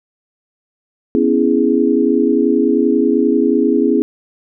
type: chord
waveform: sine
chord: C# minor seventh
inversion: third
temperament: equal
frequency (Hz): 246.9 / 277.2 / 329.6 / 415.3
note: B3 / C#4 / E4 / G#4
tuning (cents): 0 / 0 / 0 / 0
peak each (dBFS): -16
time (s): 1.15-4.02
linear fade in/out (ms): 0
effects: none